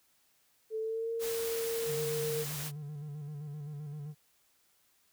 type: tone with pitch glide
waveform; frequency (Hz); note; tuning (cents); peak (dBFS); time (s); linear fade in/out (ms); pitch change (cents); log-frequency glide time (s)
sine; 440 to 458.4; A4 to A#4; 0 to -29; -32; 0.7-2.46; 50; +71; 0.8-1.11
type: noise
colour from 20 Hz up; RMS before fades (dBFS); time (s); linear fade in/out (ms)
white; -40; 1.19-2.72; 50
type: tone with vibrato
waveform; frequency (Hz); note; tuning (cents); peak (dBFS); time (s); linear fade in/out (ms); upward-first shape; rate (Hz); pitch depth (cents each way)
triangle; 147.6; D3; +9; -37; 1.85-4.15; 50; square; 7.7; 48
effects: white hiss -70 dBFS RMS until 5.12 s